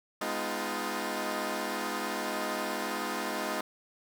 10% pulse chord, F half-diminished seventh, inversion first, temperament equal with one note detuned, 207.7 / 251.3 / 311.1 / 349.2 Hz, Ab3 / Cb4 / Eb4 / F4, 0 / +30 / 0 / 0 cents, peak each -29 dBFS, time 0.21-3.61 s, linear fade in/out 5 ms, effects none

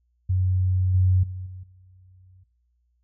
sine tone with level steps, 92.5 Hz, F#2, in tune, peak -19 / -16 / -31 / -36 / -50 dBFS, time 0.29-2.44 s, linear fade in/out 10 ms, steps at 0.94 / 1.23 / 1.46 / 1.63 s, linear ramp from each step 5 ms, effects noise-tail reverb RT60 0.4 s tail -17 dB re dry + added 60 Hz sine -65 dBFS peak until 3.03 s

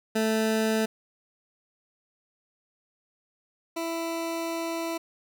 20% pulse tone pair in turn, 220 / 331.6 Hz, A3 / E4, 0 / +10 cents, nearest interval perfect fifth, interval 710 cents, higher second, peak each -18 / -24 dBFS, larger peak first, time 0.15-0.86 / 3.76-4.98 s, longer second, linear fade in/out 10 ms, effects none

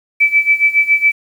sine tone with tremolo, 2311 Hz, D7, 28 cents flat, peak -6 dBFS, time 0.2-1.12 s, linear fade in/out 10 ms, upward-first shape sine, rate 7.2 Hz, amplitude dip 85%, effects 7-bit

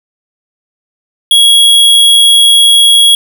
square tone, 3319 Hz, G#7, 2 cents flat, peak -3 dBFS, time 1.31-3.15 s, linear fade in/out 2 ms, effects none

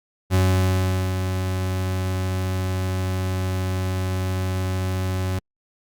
40% pulse tone with ADSR envelope, 93.2 Hz, F#2, 13 cents sharp, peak -14 dBFS, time 0.3-5.39 s, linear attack 43 ms, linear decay 770 ms, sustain -7 dB, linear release 5 ms, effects Opus 48 kbps

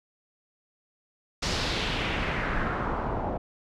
pink noise with low-pass filter sweep, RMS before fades -29 dBFS, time 1.42-3.38 s, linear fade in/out 10 ms, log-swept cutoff 5500 to 700 Hz, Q 2, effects none

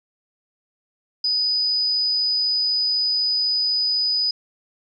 sine tone, 4978 Hz, D#8, in tune, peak -18 dBFS, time 1.24-4.31 s, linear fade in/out 5 ms, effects none

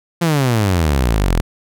sawtooth exponential sweep, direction down, 175.7 to 38.89 Hz, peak -9 dBFS, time 0.21-1.41 s, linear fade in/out 10 ms, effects none

